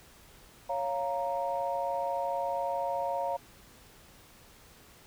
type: chord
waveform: sine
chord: Bb minor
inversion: first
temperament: equal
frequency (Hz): 554.4 / 698.5 / 932.3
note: Db5 / F5 / Bb5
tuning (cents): 0 / 0 / 0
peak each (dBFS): -33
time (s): 0.69-3.37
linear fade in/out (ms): 10
effects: tanh soft clip ceiling -20 dBFS + pink hiss -56 dBFS RMS until 5.06 s